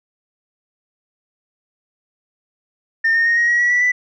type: tone with pitch steps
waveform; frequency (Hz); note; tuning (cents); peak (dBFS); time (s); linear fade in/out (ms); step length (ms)
sine; 1813 / 1836.2 / 1859.7 / 1883.5 / 1907.5 / 1931.9 / 1956.6 / 1981.7; A#6 / A#6 / A#6 / A#6 / A#6 / B6 / B6 / B6; -49 / -27 / -5 / +17 / +39 / -39 / -17 / +5; -11; 3.04-3.92; 10; 110
effects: tanh soft clip ceiling -10 dBFS